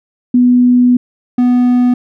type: tone pair in turn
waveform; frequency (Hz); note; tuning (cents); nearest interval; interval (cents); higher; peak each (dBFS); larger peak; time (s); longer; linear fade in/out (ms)
sine / triangle; 246.9 / 246.9; B3 / B3; 0 / 0; unison; 0; neither; -5; neither; 0.34-0.97 / 1.38-1.94; first; 5
effects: none